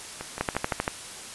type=two click trains; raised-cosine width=0.5 ms; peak=-18 / -9 dBFS; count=4 / 7; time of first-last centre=0.21-0.721 / 0.41-0.879 s; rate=5.87 / 12.8 Hz; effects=white hiss -40 dBFS RMS until 1.34 s + resampled to 24000 Hz